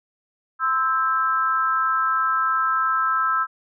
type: tone with amplitude modulation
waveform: sine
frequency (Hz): 1315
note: E6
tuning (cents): -5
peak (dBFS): -14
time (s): 0.59-3.47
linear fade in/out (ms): 50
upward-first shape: sine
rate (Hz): 277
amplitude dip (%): 90
effects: none